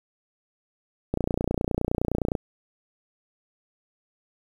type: click train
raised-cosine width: 2 ms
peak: -11 dBFS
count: 37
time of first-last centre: 1.14-2.352 s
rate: 29.7 Hz
effects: 8-bit